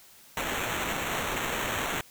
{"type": "noise with sample-and-hold", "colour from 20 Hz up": "white", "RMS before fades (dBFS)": -31, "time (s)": [0.37, 2.01], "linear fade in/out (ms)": 2, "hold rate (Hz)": 4900, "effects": ["white hiss -54 dBFS RMS until 2.1 s"]}